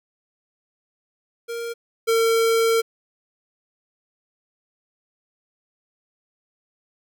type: tone pair in turn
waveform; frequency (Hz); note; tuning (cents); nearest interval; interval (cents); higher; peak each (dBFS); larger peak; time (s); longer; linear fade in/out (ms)
square; 466.2 / 454.8; A#4 / A#4; 0 / -43; unison; 43; first; -28 / -17; second; 1.48-1.74 / 2.07-2.82; second; 20
effects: none